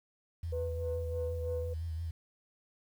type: tone with vibrato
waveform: sine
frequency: 82 Hz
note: E2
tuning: 9 cents flat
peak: -34 dBFS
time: 0.43-2.11 s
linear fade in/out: 5 ms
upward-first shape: sine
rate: 5.8 Hz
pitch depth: 54 cents each way
type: tone with tremolo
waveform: sine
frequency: 494.8 Hz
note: B4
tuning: 3 cents sharp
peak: -32 dBFS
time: 0.52-1.74 s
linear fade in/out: 10 ms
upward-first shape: sine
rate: 3.2 Hz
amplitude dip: 55%
effects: tanh soft clip ceiling -26 dBFS + 10-bit